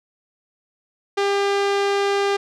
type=tone with low-pass filter; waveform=sawtooth; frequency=399.8 Hz; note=G4; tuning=34 cents sharp; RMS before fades=-20 dBFS; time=1.17-2.37 s; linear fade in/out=10 ms; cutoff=5100 Hz; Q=0.74; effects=none